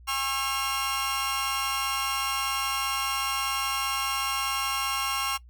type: tone cluster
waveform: sawtooth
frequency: 811 / 1085 / 1337 / 2810 Hz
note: G#5 / C#6 / E6 / F7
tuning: -41 / -37 / +24 / +10 cents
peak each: -32 / -26 / -31 / -28 dBFS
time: 0.07-5.38 s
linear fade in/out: 20 ms
effects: noise-tail reverb RT60 0.1 s tail -21 dB re dry + added 60 Hz sine -47 dBFS peak until 5.49 s